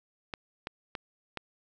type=clicks; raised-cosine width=0.3 ms; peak=-19 dBFS; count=4; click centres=0.338 / 0.671 / 0.952 / 1.373 s; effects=none